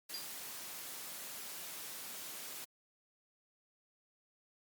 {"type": "noise", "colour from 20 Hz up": "white", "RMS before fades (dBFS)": -46, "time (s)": [0.09, 2.65], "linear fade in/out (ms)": 10}
{"type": "tone with exponential decay", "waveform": "sine", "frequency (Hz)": 4798, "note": "D8", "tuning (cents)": 36, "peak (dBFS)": -38, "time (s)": [0.14, 0.36], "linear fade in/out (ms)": 2, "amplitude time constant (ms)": 46}
{"effects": ["high-pass 150 Hz 12 dB/octave", "Opus 48 kbps"]}